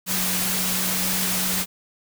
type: tone in noise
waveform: sine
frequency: 184.8 Hz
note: F#3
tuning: 2 cents flat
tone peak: -30 dBFS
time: 0.06-1.66 s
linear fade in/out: 50 ms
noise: white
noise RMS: -24 dBFS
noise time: 0.06-1.66 s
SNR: -9 dB
effects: none